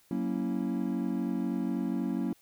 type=chord; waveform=triangle; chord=F# dominant seventh; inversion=none; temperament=equal; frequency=185 / 233.1 / 277.2 / 329.6 Hz; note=F#3 / A#3 / C#4 / E4; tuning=0 / 0 / 0 / 0 cents; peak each=-32 / -31 / -32 / -35 dBFS; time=0.11-2.33 s; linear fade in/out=2 ms; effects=white hiss -64 dBFS RMS until 2.41 s